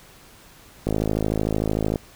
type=click train; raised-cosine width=2 ms; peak=-9 dBFS; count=59; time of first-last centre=0.87-1.958 s; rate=53.3 Hz; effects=pink hiss -49 dBFS RMS until 2.15 s